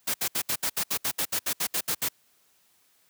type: noise bursts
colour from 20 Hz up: white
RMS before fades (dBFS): -27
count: 15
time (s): 0.07-2.088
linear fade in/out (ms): 10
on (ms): 72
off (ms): 67
effects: white hiss -65 dBFS RMS until 3.09 s + high-pass 80 Hz 12 dB/octave